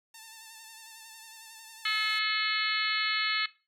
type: tone with vibrato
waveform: 5% pulse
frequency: 893 Hz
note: A5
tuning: 25 cents sharp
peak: -35 dBFS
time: 0.14-2.19 s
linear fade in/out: 5 ms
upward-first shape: sine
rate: 11 Hz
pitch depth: 37 cents each way
type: harmonic tone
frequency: 431 Hz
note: A4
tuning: 36 cents flat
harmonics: 3 / 4 / 5 / 6 / 7 / 8 / 9 / 10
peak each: -35 / -33 / -32 / -38 / -35 / -38 / -38 / -33 dBFS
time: 1.85-3.46 s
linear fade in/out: 5 ms
effects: noise-tail reverb RT60 0.3 s tail -17 dB re dry